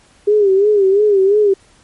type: tone with vibrato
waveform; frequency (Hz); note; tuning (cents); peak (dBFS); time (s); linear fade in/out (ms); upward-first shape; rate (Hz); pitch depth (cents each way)
sine; 402.1; G4; +44; -8; 0.27-1.54; 10; sine; 2.9; 97
effects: pink hiss -50 dBFS RMS until 1.83 s + MP3 48 kbps